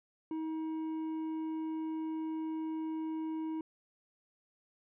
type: tone with hard clipping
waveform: sine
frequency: 317.7 Hz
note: D#4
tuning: 36 cents sharp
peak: -36 dBFS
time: 0.31-3.61 s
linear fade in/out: 2 ms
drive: 5 dB
effects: resampled to 8000 Hz